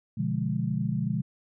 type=chord; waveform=sine; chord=B diminished seventh; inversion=none; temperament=equal; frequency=123.47 / 146.83 / 174.61 / 207.7 Hz; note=B2 / D3 / F3 / Ab3; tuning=0 / 0 / 0 / 0 cents; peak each=-31 dBFS; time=0.17-1.22 s; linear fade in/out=10 ms; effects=none